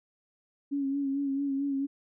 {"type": "tone with vibrato", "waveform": "sine", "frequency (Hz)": 277.2, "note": "C#4", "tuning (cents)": 0, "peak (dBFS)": -27, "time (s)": [0.71, 1.87], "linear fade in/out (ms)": 20, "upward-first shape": "sine", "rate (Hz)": 4.5, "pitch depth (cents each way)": 39, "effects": []}